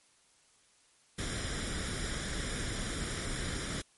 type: noise with comb filter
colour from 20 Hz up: pink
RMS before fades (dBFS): -36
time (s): 1.18-3.82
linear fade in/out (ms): 10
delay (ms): 0.56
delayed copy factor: +0.6
effects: white hiss -66 dBFS RMS until 3.97 s + MP3 48 kbps